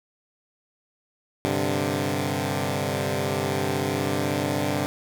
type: chord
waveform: 10% pulse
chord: G suspended fourth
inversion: none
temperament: equal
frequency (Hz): 98 / 130.81 / 146.83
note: G2 / C3 / D3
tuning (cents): 0 / 0 / 0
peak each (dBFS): -20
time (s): 1.45-4.86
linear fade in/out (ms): 0
effects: none